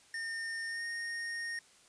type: tone with pitch glide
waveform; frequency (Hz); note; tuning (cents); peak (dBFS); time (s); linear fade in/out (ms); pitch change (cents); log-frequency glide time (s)
square; 1821 to 1851.8; A#6 to A#6; -41 to -12; -37; 0.14-1.59; 2; +29; 0.67-0.84
effects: white hiss -62 dBFS RMS until 1.88 s + resampled to 22050 Hz